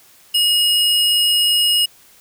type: tone pair together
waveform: square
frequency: 2882 / 5135 Hz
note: F#7 / E8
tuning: -46 / -46 cents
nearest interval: minor seventh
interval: 1000 cents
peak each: -14 / -22 dBFS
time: 0.34-1.86 s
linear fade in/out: 10 ms
effects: white hiss -49 dBFS RMS until 2.2 s

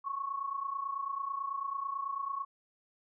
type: tone pair together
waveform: sine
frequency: 1081.9 / 1111 Hz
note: C#6 / C#6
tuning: -42 / +4 cents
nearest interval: unison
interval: 46 cents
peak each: -39 / -35 dBFS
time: 0.04-2.45 s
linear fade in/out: 20 ms
effects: none

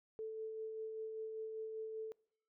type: tone with tremolo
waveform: sine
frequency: 440 Hz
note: A4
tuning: in tune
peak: -40 dBFS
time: 0.19-2.12 s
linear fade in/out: 0 ms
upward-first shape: sine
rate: 5.1 Hz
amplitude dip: 30%
effects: noise-tail reverb RT60 0.6 s tail -24 dB re dry

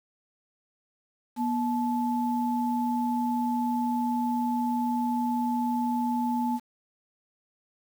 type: tone pair together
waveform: sine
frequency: 241.5 / 868 Hz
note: B3 / A5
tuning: -39 / -24 cents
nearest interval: octave + minor seventh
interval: 2215 cents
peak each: -26 / -29 dBFS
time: 1.36-6.6 s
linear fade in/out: 50 ms
effects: 8-bit

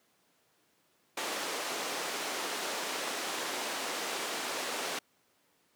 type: band-pass noise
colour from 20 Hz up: pink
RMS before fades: -36 dBFS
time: 1.17-4.99 s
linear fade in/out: 5 ms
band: 380 to 8600 Hz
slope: 12 dB/octave
effects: pink hiss -70 dBFS RMS until 5.75 s + high-pass 200 Hz 12 dB/octave

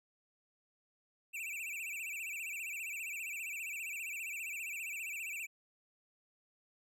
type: tone with vibrato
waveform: square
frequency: 2500 Hz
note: D#7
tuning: 8 cents sharp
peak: -40 dBFS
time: 1.33-5.47 s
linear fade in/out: 20 ms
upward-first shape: sine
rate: 15 Hz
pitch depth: 160 cents each way
effects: none

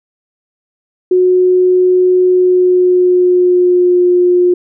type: tone with pitch glide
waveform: sine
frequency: 365.6 to 357 Hz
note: F#4 to F4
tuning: -21 to +38 cents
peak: -6 dBFS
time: 1.11-4.54 s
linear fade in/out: 5 ms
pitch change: -41 cents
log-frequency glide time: 2.25-4.04 s
effects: none

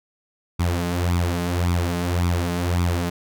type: tone with flanger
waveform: sawtooth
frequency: 87.31 Hz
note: F2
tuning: in tune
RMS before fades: -22 dBFS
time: 0.59-3.1 s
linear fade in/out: 10 ms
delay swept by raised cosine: 0.83 to 4.83 ms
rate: 1.8 Hz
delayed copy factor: +0.7
effects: none

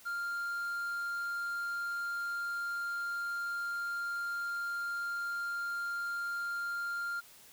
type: tone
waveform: triangle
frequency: 1396.9 Hz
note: F6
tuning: in tune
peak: -32 dBFS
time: 0.05-7.21 s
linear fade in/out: 20 ms
effects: white hiss -57 dBFS RMS until 7.52 s

